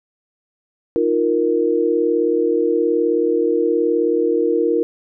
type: chord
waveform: sine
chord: Eb suspended second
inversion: none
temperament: just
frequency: 311.1 / 350 / 466.7 Hz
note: Eb4 / F4 / Bb4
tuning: 0 / +4 / +2 cents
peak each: -21 / -19 / -17 dBFS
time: 0.96-4.83 s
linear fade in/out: 0 ms
effects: none